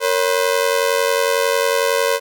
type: ring-modulated tone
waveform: sawtooth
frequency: 509 Hz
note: C5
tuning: 48 cents flat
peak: -8 dBFS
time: 0-2.2 s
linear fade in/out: 50 ms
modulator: 45.5 Hz
effects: none